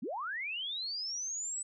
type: linear sweep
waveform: sine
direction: up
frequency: 174.6 to 8040 Hz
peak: -35 dBFS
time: 0.02-1.63 s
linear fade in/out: 10 ms
effects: none